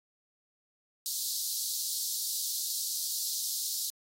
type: high-pass noise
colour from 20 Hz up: pink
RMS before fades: -34 dBFS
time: 1.06-3.9 s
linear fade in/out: 0 ms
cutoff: 4000 Hz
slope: 48 dB/octave
effects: AAC 48 kbps